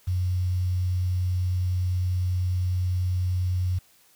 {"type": "tone with quantisation", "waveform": "sine", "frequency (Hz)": 91, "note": "F#2", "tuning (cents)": -28, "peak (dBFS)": -22, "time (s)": [0.07, 3.79], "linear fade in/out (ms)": 10, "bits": 8, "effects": ["white hiss -59 dBFS RMS until 4.15 s"]}